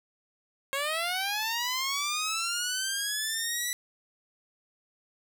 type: linear sweep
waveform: 10% pulse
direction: up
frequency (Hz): 538 to 1975.5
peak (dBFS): -20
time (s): 0.73-3.73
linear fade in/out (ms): 0
effects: none